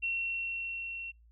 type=tone with level ramp; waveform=sine; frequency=2723 Hz; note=F7; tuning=44 cents flat; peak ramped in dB=-29 to -38 dBFS; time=0.02-1.12 s; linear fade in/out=20 ms; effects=noise-tail reverb RT60 0.2 s tail -26 dB re dry + added 57 Hz sine -57 dBFS peak until 1.31 s